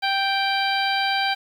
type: harmonic tone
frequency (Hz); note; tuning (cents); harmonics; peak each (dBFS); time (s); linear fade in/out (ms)
784; G5; 0; 1 / 2 / 3 / 4 / 5 / 6; -23 / -26 / -28 / -29 / -30 / -31; 0.02-1.35; 20
effects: 8-bit